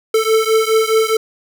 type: beating tone pair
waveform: square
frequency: 440 / 444.8 Hz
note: A4 / A4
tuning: 0 / +19 cents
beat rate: 4.8 Hz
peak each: -15 / -16 dBFS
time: 0.14-1.17 s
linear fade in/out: 5 ms
effects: none